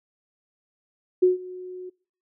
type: tone with ADSR envelope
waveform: sine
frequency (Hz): 365.8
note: F#4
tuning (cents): -20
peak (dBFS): -12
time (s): 1.22-1.9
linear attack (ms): 12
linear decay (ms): 140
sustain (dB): -22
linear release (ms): 12
effects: noise-tail reverb RT60 0.5 s tail -26 dB re dry